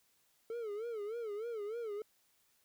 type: tone with vibrato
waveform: triangle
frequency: 440 Hz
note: A4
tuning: in tune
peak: -36 dBFS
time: 0.5-2.02 s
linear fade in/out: 2 ms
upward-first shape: sine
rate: 3.3 Hz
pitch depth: 140 cents each way
effects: white hiss -73 dBFS RMS until 2.64 s